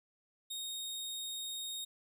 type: tone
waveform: sawtooth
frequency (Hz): 3721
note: A#7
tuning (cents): -4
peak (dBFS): -36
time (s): 0.5-1.85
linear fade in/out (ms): 10
effects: none